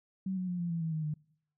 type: tone with pitch steps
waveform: sine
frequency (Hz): 189.7 / 183.77 / 178.02 / 172.45 / 167.06 / 161.84 / 156.78 / 151.88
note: F#3 / F#3 / F3 / F3 / E3 / E3 / D#3 / D#3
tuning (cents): +43 / -12 / +33 / -22 / +23 / -32 / +13 / -41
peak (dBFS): -31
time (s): 0.26-1.14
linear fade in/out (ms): 5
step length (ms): 110
effects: noise-tail reverb RT60 0.7 s tail -25 dB re dry